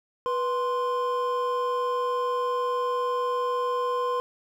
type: tone pair together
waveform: triangle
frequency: 490.4 / 1043.9 Hz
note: B4 / C6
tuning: -12 / -4 cents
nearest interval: octave + minor second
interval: 1308 cents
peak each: -25 dBFS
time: 0.26-4.2 s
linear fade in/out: 0 ms
effects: none